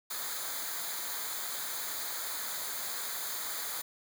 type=noise with comb filter; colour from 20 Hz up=white; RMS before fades=-37 dBFS; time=0.1-3.82 s; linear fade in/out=10 ms; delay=0.36 ms; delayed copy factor=-0.75; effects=none